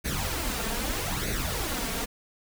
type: noise with flanger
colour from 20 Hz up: pink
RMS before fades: -30 dBFS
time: 0.04-2.06 s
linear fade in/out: 20 ms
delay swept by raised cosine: 0.47 to 4.47 ms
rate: 0.8 Hz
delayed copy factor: +0.65
effects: none